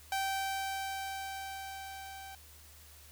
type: tone with level ramp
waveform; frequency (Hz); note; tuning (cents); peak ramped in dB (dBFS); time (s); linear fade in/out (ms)
sawtooth; 777; G5; -16; -27 to -42; 0.12-2.35; 2
effects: added 75 Hz sine -57 dBFS peak until 3.11 s + white hiss -57 dBFS RMS until 3.11 s